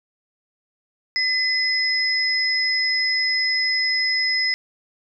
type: tone pair together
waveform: sine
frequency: 2025 / 5103 Hz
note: B6 / D#8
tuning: +43 / +43 cents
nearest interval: octave + major third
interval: 1600 cents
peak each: -21 dBFS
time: 1.16-4.54 s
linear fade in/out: 0 ms
effects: none